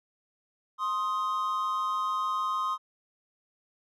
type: tone pair together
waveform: triangle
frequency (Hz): 1051.1 / 1250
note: C6 / D#6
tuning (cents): +8 / +8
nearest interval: minor third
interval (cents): 300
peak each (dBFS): -28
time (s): 0.78-2.78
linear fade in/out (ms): 50
effects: none